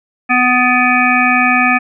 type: harmonic tone with a mistuned harmonic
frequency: 248.9 Hz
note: B3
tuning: 14 cents sharp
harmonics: 1 / 3 / 5 / 7 / 9 / 10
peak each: -16 / -16 / -16 / -16 / -16 / -16 dBFS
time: 0.29-1.79 s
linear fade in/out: 20 ms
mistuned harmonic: 9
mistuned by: +41 cents
effects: none